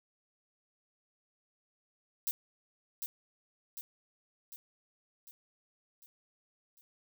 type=noise with echo; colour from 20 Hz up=violet; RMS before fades=-33 dBFS; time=2.27-2.31 s; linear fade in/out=0 ms; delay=750 ms; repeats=6; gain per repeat=-5 dB; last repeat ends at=6.81 s; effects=none